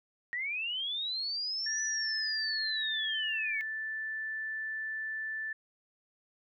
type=linear two-way sweep; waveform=sine; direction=up then down; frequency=1864.7 to 5920 to 2168 Hz; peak=-32 dBFS; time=0.33-3.61 s; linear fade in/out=0 ms; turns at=1.82 s
type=tone; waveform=sine; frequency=1760 Hz; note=A6; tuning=in tune; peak=-34 dBFS; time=1.66-5.53 s; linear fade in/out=5 ms
effects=none